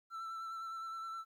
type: tone with vibrato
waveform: triangle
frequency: 1335 Hz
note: E6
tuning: 22 cents sharp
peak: -39 dBFS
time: 0.1-1.25 s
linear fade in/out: 50 ms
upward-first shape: sine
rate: 9.7 Hz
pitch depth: 21 cents each way
effects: 13-bit